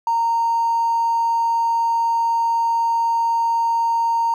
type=tone with hard clipping; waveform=triangle; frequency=924 Hz; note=A#5; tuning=16 cents flat; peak=-16 dBFS; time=0.07-4.34 s; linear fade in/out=2 ms; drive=3 dB; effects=none